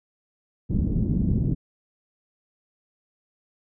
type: low-pass noise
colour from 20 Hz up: white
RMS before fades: -23 dBFS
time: 0.69-1.55 s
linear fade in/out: 20 ms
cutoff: 230 Hz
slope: 24 dB/octave
effects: none